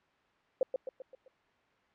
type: tone with echo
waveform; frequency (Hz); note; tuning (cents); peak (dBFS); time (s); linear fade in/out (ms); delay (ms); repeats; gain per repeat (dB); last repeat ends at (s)
sine; 522; C5; -4; -23; 0.61-0.63; 2; 130; 5; -6; 1.28
effects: white hiss -68 dBFS RMS until 1.94 s + low-pass 2000 Hz 12 dB/octave